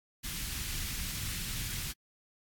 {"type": "band-stop noise", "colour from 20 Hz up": "pink", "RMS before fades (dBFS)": -37, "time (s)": [0.23, 1.93], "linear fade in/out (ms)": 20, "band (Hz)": [150, 2200], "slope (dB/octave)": 12, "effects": ["AAC 64 kbps"]}